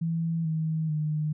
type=tone with pitch steps; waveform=sine; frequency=165.1 / 158.83 / 152.8 Hz; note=E3 / D#3 / D#3; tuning=+3 / +36 / -31 cents; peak=-25 dBFS; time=0.01-1.33 s; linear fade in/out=10 ms; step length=440 ms; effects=none